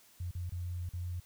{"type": "tone with dropouts", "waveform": "sine", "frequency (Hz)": 88.4, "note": "F2", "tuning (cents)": 22, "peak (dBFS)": -35, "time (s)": [0.2, 1.2], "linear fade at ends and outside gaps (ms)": 5, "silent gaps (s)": [[0.311, 0.35], [0.496, 0.52], [0.892, 0.934]], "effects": ["white hiss -62 dBFS RMS until 1.25 s"]}